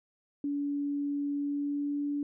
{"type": "tone with pitch glide", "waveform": "sine", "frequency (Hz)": [286, 288.5], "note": ["D4", "D4"], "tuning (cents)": [-46, -31], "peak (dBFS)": -29, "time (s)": [0.44, 2.23], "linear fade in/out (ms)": 2, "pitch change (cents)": 15, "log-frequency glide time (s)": [1.37, 2.04], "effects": []}